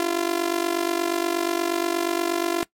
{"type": "tone with amplitude modulation", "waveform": "sawtooth", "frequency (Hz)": 342.8, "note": "F4", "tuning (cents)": -32, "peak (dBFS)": -14, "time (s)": [0, 2.63], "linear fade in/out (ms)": 0, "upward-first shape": "sine", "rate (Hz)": 48.4, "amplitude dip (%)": 85, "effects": ["noise-tail reverb RT60 0.1 s tail -21 dB re dry", "MP3 64 kbps"]}